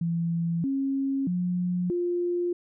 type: tone with pitch steps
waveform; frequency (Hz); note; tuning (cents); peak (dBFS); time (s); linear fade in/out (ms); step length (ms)
sine; 168.2 / 272 / 178.8 / 351; E3 / C#4 / F3 / F4; +35 / -33 / +41 / +9; -24; 0.01-2.53; 5; 630
effects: none